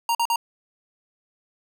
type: tone bursts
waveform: square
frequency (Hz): 932.3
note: A#5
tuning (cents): 0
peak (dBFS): -20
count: 3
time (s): 0.09-0.359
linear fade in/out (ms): 2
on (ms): 59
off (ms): 46
effects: none